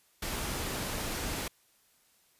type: noise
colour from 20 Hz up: pink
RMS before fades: -35 dBFS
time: 0.22-1.48 s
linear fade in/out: 5 ms
effects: white hiss -67 dBFS RMS until 2.39 s + resampled to 32000 Hz